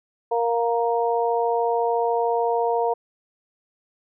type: harmonic tone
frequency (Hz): 233.8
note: A#3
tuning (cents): +5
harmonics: 2 / 3 / 4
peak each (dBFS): -22 / -24 / -25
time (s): 0.31-2.94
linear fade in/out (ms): 10
effects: none